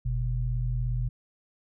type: tone pair together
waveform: sine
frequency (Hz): 46.01 / 123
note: F#1 / B2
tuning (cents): -9 / -7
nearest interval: octave + perfect fourth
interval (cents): 1702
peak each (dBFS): -28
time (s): 0.05-1.09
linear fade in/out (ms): 10
effects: none